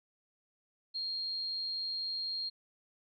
sine tone, 4228 Hz, C8, 17 cents sharp, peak -34 dBFS, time 0.94-2.5 s, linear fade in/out 20 ms, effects none

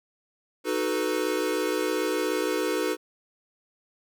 square chord, B dominant seventh, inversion first, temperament equal with one note detuned, 311.1 / 370 / 436.7 / 493.9 Hz, D#4 / F#4 / A4 / B4, 0 / 0 / -13 / 0 cents, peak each -31 dBFS, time 0.64-2.97 s, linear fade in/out 50 ms, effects none

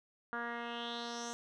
10% pulse tone with low-pass filter sweep, 236.1 Hz, A#3, 22 cents sharp, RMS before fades -41 dBFS, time 0.33-1.33 s, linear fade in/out 0 ms, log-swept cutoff 1500 to 6900 Hz, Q 4.4, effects none

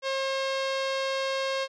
sawtooth tone with low-pass filter, 537 Hz, C5, 45 cents sharp, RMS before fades -29 dBFS, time 0.02-1.68 s, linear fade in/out 50 ms, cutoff 4500 Hz, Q 1.7, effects none

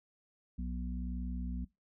harmonic tone, 61.3 Hz, B1, 12 cents flat, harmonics 1 / 3 / 4, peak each -37 / -41 / -44 dBFS, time 0.58-1.65 s, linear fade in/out 10 ms, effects noise-tail reverb RT60 0.2 s tail -21 dB re dry

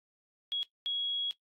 sine tone bursts at uneven times, 3322 Hz, G#7, in tune, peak -30 dBFS, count 2, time 0.52-0.63 / 0.86-1.31 s, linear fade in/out 0 ms, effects noise-tail reverb RT60 0.1 s tail -17 dB re dry + AAC 48 kbps

